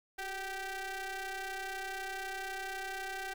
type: ring-modulated tone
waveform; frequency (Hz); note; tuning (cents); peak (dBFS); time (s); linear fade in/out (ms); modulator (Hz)
sawtooth; 392; G4; 0; -31; 0.18-3.34; 10; 1160
effects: 12-bit